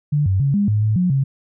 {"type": "tone with pitch steps", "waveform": "sine", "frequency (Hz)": [147.1, 95.5, 139, 203.1, 105.6, 107.8, 180.3, 136], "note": ["D3", "G2", "C#3", "G#3", "G#2", "A2", "F#3", "C#3"], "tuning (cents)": [3, -45, 5, -38, 29, -35, -45, -33], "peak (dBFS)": -14, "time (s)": [0.12, 1.24], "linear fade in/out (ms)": 10, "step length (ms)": 140, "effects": []}